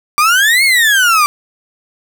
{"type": "exponential two-way sweep", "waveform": "35% pulse", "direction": "up then down", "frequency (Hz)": [1164, 2217, 1164], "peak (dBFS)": -6, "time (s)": [0.18, 1.26], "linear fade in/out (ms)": 0, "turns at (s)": 0.64, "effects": []}